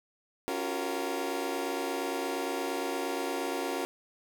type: chord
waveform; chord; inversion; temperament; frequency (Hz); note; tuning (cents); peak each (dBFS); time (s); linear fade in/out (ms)
25% pulse; Gb major seventh; second; equal with one note detuned; 277.2 / 349.2 / 377.8 / 466.2; Db4 / F4 / Gb4 / Bb4; 0 / 0 / +36 / 0; -33; 0.48-3.85; 0
effects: none